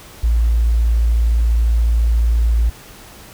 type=tone with tanh clipping; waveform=triangle; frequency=57.1 Hz; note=A#1; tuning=35 cents flat; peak=-11 dBFS; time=0.23-2.7 s; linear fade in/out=10 ms; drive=3 dB; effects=pink hiss -40 dBFS RMS until 3.33 s